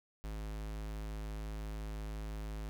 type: tone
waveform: square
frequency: 52.9 Hz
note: G#1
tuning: 33 cents sharp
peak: -40 dBFS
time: 0.24-2.69 s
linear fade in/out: 0 ms
effects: none